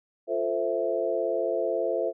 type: chord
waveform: sine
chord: F major seventh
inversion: none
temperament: equal with one note detuned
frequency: 349.2 / 445.1 / 523.3 / 659.3 Hz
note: F4 / A4 / C5 / E5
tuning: 0 / +20 / 0 / 0 cents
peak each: -32 / -30 / -29 / -29 dBFS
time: 0.27-2.13 s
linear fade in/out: 50 ms
effects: none